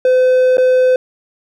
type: tone with dropouts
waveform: triangle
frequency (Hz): 510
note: C5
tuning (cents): -44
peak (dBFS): -6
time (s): 0.05-0.96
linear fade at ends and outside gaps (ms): 2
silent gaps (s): 0.571-0.581
effects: none